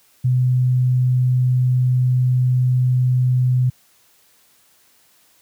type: tone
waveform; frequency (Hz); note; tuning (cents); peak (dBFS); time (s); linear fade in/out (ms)
sine; 126.4; B2; +41; -13; 0.24-3.7; 10
effects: white hiss -56 dBFS RMS until 5.41 s + high-pass 60 Hz 12 dB/octave